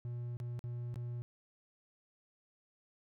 triangle tone with dropouts, 120.4 Hz, B2, 44 cents flat, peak -36 dBFS, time 0.05-1.22 s, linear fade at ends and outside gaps 0 ms, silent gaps 0.37-0.401 / 0.592-0.64 / 0.942-0.958 s, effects none

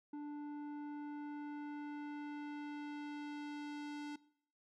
square tone with low-pass filter sweep, 293.7 Hz, D4, in tune, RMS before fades -45 dBFS, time 0.13-4.16 s, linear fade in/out 5 ms, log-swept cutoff 800 to 5600 Hz, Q 0.8, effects noise-tail reverb RT60 0.6 s tail -20 dB re dry

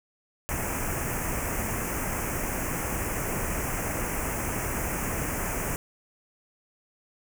pink band-stop noise, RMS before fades -30 dBFS, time 0.49-5.76 s, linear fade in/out 0 ms, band 2600 to 6000 Hz, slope 48 dB/octave, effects none

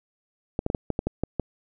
clicks, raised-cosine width 2 ms, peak -11 dBFS, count 9, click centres 0.591 / 0.664 / 0.701 / 0.748 / 0.903 / 0.991 / 1.07 / 1.236 / 1.397 s, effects none

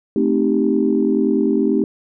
sine chord, A half-diminished seventh, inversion none, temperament equal, 220 / 261.6 / 311.1 / 392 Hz, A3 / C4 / Eb4 / G4, 0 / 0 / 0 / 0 cents, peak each -19 dBFS, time 0.16-1.84 s, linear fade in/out 2 ms, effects tanh soft clip ceiling -3 dBFS

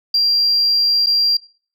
sine tone with dropouts, 4751 Hz, D8, 19 cents sharp, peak -11 dBFS, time 0.14-1.37 s, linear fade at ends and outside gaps 5 ms, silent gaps 1.062-1.068 s, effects noise-tail reverb RT60 0.5 s tail -25 dB re dry + tanh soft clip ceiling -8 dBFS

